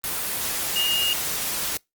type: tone in noise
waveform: sine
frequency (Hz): 2846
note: F7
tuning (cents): +32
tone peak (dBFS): -21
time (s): 0.76-1.13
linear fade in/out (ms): 0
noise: white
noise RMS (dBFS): -27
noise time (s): 0.04-1.77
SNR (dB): +3
effects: noise-tail reverb RT60 0.2 s tail -26 dB re dry + Opus 24 kbps